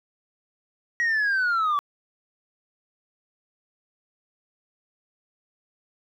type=linear sweep; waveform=sine; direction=down; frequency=1912 to 1134 Hz; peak=-18 dBFS; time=1-1.79 s; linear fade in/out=0 ms; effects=tanh soft clip ceiling -19 dBFS + 10-bit